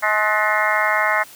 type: harmonic tone with a mistuned harmonic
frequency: 212.1 Hz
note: G#3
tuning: 37 cents sharp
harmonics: 3 / 4 / 5 / 6 / 7 / 8 / 9 / 10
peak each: -24 / -24 / -24 / -24 / -24 / -24 / -24 / -24 dBFS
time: 0.02-1.24 s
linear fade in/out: 20 ms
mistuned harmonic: 8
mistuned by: +72 cents
effects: white hiss -43 dBFS RMS until 1.35 s + high-pass 80 Hz 12 dB/octave